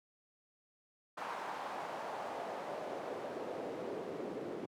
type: noise with band-pass filter sweep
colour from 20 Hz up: pink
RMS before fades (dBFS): -42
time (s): 1.17-4.66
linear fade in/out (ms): 10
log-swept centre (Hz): 1000 to 360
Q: 2
effects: high-pass 150 Hz 12 dB/octave